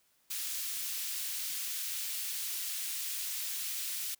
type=high-pass noise; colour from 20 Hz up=white; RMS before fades=-37 dBFS; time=0.3-4.15 s; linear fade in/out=10 ms; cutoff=2400 Hz; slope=12 dB/octave; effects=white hiss -71 dBFS RMS until 4.19 s